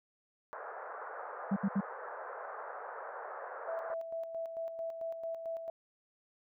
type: band-pass noise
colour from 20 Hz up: pink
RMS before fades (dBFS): -44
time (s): 0.53-3.94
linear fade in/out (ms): 0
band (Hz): 470 to 1600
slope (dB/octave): 48
type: tone bursts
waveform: sine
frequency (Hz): 197.6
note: G3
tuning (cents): +14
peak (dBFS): -27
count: 3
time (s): 1.51-1.808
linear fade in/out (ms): 10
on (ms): 54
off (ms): 68
type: tone with tremolo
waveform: sine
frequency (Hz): 659.3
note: E5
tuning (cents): 0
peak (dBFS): -35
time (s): 3.68-5.7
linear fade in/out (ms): 2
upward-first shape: square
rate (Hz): 4.5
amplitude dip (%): 50
effects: none